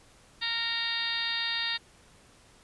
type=harmonic tone with a mistuned harmonic; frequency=463.4 Hz; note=A#4; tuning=10 cents flat; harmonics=2 / 3 / 4 / 5 / 6 / 7 / 8 / 9 / 10; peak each=-43 / -43 / -34 / -42 / -38 / -43 / -32 / -39 / -37 dBFS; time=0.41-1.78 s; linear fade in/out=20 ms; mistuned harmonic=5; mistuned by=-26 cents; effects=pink hiss -58 dBFS RMS until 2.63 s + resampled to 24000 Hz